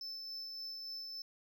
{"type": "tone with tremolo", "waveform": "triangle", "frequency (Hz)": 5274, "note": "E8", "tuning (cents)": 0, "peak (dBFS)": -40, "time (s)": [0.01, 1.22], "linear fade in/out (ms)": 2, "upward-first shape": "sine", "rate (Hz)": 3.5, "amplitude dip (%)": 25, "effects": []}